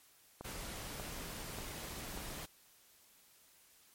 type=click train; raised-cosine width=1 ms; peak=-30 dBFS; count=4; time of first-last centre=0.41-2.175 s; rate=1.7 Hz
type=noise; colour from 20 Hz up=pink; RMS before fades=-45 dBFS; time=0.44-2.46 s; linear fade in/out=10 ms
effects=white hiss -65 dBFS RMS until 3.94 s + MP3 64 kbps